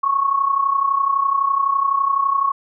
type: tone with amplitude modulation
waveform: sine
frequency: 1103 Hz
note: C#6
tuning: 9 cents flat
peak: -12 dBFS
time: 0.03-2.52 s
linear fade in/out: 10 ms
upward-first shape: sine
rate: 31.9 Hz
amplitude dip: 70%
effects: none